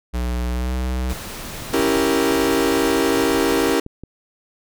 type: tone with pitch glide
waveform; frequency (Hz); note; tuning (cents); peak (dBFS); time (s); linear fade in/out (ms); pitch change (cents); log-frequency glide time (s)
square; 60.8 to 63.16; B1 to B1; -26 to +39; -21; 0.13-1.14; 20; +65; 0.51-0.72
type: noise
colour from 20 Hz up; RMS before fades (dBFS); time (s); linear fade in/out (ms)
pink; -32; 1.09-3.75; 10
type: click train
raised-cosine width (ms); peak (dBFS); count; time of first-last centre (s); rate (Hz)
3; -22; 16; 1.45-4.036; 5.8
type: chord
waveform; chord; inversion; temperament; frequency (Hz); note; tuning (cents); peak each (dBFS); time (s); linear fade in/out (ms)
40% pulse; C# diminished seventh; none; equal; 277.2 / 329.6 / 392 / 466.2; C#4 / E4 / G4 / Bb4; 0 / 0 / 0 / 0; -21; 1.73-3.8; 5
effects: none